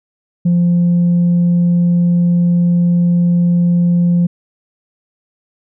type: tone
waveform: sine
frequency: 174.1 Hz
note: F3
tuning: 5 cents flat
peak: -7 dBFS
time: 0.45-4.27 s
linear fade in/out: 10 ms
effects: tanh soft clip ceiling -7 dBFS